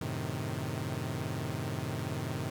sawtooth chord, F# diminished seventh, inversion none, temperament equal, 92.5 / 110 / 130.81 / 155.56 Hz, F#2 / A2 / C3 / Eb3, 0 / 0 / 0 / 0 cents, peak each -37 / -35 / -34 / -35 dBFS, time 0.01-2.5 s, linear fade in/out 5 ms, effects 11-bit

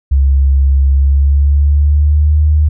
sine tone with pitch glide, 68.3 to 75.78 Hz, C#2 to D#2, -25 to -45 cents, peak -6 dBFS, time 0.11-2.69 s, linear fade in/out 10 ms, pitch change +180 cents, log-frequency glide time 0.91-2.39 s, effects none

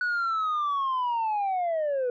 sine linear sweep, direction down, 1480 to 481.4 Hz, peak -22 dBFS, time 0.01-2.1 s, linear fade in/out 2 ms, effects tanh soft clip ceiling -23 dBFS

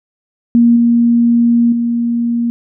sine tone with level steps, 235.6 Hz, A#3, 19 cents sharp, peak -5 / -7 / -12 dBFS, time 0.55-2.5 s, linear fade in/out 0 ms, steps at 0.76 / 1.72 s, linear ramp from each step 5 ms, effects none

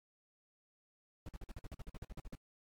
brown noise bursts, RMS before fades -45 dBFS, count 15, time 1.26-2.352 s, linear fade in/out 2 ms, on 28 ms, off 48 ms, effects AAC 64 kbps

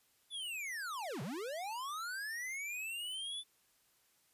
square linear two-way sweep, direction down then up, 3520 to 118.5 to 3520 Hz, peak -40 dBFS, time 0.3-3.44 s, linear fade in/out 50 ms, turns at 1.22 s, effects white hiss -72 dBFS RMS until 4.33 s + resampled to 32000 Hz

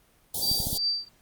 white band-stop noise, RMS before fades -30 dBFS, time 0.34-0.78 s, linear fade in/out 5 ms, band 890 to 3300 Hz, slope 96 dB/octave
sine tone with tremolo, 4660 Hz, D8, 14 cents flat, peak -22 dBFS, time 0.41-1.09 s, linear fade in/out 20 ms, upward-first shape triangle, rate 2.7 Hz, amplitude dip 100%
clicks, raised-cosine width 5 ms, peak -20 dBFS, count 4, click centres 0.515 / 0.602 / 0.67 / 0.73 s
effects pink hiss -62 dBFS RMS until 1.21 s + Opus 32 kbps

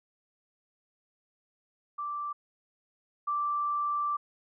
sine tone pair in turn, 1172 / 1172 Hz, D6 / D6, -4 / -4 cents, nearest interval unison, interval 0 cents, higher neither, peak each -32 / -27 dBFS, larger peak second, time 1.98-2.33 / 3.27-4.17 s, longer second, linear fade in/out 10 ms, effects none

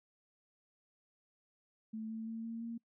sine tone with pitch steps, 220 / 222.8 / 225.7 / 228.5 / 231.5 Hz, A3 / A3 / A3 / A#3 / A#3, 0 / +22 / +44 / -34 / -12 cents, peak -39 dBFS, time 1.93-2.78 s, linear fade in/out 10 ms, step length 170 ms, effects noise-tail reverb RT60 0.1 s tail -25 dB re dry

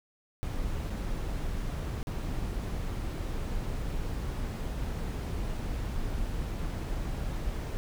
brown noise with dropouts, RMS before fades -33 dBFS, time 0.43-7.77 s, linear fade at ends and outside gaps 0 ms, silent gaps 0.899-0.903 / 2.029-2.071 s, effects none

